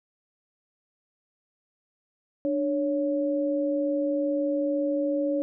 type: tone pair together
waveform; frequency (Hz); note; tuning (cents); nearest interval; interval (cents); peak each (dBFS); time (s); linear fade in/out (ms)
sine; 296.1 / 558.3; D4 / C#5; +14 / +12; major seventh; 1098; -26; 2.45-5.42; 0
effects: none